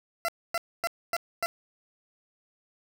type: tone bursts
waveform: 20% pulse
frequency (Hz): 678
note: E5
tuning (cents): +49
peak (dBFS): -21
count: 5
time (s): 0.25-1.46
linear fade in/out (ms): 0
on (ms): 34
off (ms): 260
effects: none